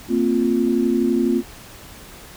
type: chord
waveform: sine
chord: Bb suspended second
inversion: none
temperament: equal with one note detuned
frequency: 229.7 / 261.6 / 349.2 Hz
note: Bb3 / C4 / F4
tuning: -25 / 0 / 0 cents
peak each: -20 dBFS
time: 0.08-1.43 s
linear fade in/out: 50 ms
effects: pink hiss -41 dBFS RMS until 2.36 s